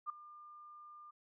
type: tone with ADSR envelope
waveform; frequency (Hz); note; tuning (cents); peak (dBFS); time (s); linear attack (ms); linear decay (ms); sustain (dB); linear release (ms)
sine; 1200; D6; +37; -34; 0.06-1.11; 37; 5; -18; 9
effects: none